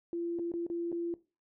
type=tone with dropouts; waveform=sine; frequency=341.2 Hz; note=F4; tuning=40 cents flat; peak=-32 dBFS; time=0.13-1.14 s; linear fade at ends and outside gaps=1 ms; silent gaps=0.388-0.394 / 0.518-0.538 / 0.666-0.7 / 0.918-0.926 s; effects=noise-tail reverb RT60 0.3 s tail -18 dB re dry